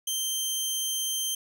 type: tone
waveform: 15% pulse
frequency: 3136 Hz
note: G7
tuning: in tune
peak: -20 dBFS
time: 0.07-1.35 s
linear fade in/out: 5 ms
effects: none